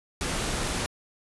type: noise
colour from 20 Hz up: pink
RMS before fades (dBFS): -29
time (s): 0.21-0.86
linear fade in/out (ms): 0
effects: resampled to 24000 Hz